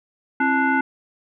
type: tone with frequency modulation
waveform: sine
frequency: 870 Hz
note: A5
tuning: 20 cents flat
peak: -16 dBFS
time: 0.4-0.81 s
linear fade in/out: 5 ms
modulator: 603 Hz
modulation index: 1.5
effects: none